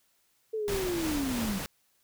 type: linear sweep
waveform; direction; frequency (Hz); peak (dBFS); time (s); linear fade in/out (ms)
sine; down; 446.6 to 186.1; -29; 0.53-1.59; 10
type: noise with tremolo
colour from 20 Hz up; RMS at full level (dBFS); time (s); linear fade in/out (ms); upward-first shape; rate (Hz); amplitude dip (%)
pink; -34; 0.68-1.66; 0; triangle; 3.1; 30
effects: white hiss -70 dBFS RMS until 2.03 s